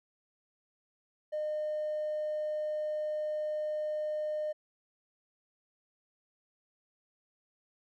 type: tone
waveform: triangle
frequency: 609 Hz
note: D#5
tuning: 37 cents flat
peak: -28 dBFS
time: 1.32-4.53 s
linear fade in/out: 20 ms
effects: tanh soft clip ceiling -28 dBFS